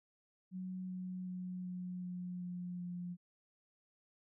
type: tone with pitch steps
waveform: sine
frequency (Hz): 185 / 183.62 / 182.24 / 180.88 / 179.53 / 178.18 / 176.85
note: F#3 / F#3 / F#3 / F#3 / F3 / F3 / F3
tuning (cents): 0 / -13 / -26 / -39 / +48 / +35 / +22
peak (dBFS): -40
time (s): 0.51-3.17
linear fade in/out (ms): 50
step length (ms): 380
effects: none